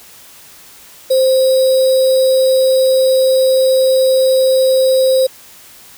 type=tone with sample-and-hold; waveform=sine; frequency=523.3 Hz; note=C5; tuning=in tune; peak=-8 dBFS; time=1.1-5.27 s; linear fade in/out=10 ms; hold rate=4410 Hz; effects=white hiss -40 dBFS RMS until 5.97 s